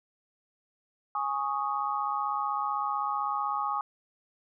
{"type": "chord", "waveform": "sine", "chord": "Ab suspended fourth", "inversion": "none", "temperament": "equal", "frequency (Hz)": [830.6, 1108.7, 1244.5], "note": ["Ab5", "Db6", "Eb6"], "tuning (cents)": [0, 0, 0], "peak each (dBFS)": -32, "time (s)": [1.15, 3.81], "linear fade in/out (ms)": 2, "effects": []}